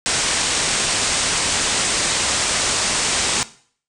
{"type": "low-pass noise", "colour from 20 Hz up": "white", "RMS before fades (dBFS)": -20, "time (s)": [0.06, 3.43], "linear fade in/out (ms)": 0, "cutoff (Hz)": 9100, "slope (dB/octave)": 96, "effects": ["noise-tail reverb RT60 0.5 s tail -17 dB re dry"]}